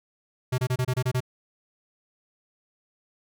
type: tone bursts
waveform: square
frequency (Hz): 127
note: B2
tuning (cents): +49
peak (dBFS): -23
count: 8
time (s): 0.52-1.205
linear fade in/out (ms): 10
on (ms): 62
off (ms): 27
effects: none